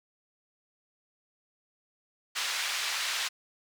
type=band-pass noise; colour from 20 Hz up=white; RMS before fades=-32 dBFS; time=2.35-3.29 s; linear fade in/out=20 ms; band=1200 to 4500 Hz; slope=12 dB/octave; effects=none